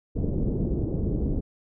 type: low-pass noise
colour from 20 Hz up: pink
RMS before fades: -26 dBFS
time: 0.15-1.41 s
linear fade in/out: 20 ms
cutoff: 410 Hz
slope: 24 dB/octave
effects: none